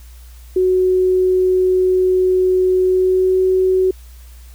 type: tone with pitch glide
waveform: sine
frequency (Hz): 370 to 373.9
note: F#4 to F#4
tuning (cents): 0 to +18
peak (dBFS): -11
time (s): 0.56-3.91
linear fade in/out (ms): 5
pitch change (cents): +18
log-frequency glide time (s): 2.83-3.42
effects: added 60 Hz sine -36 dBFS peak until 4.54 s + white hiss -49 dBFS RMS until 4.54 s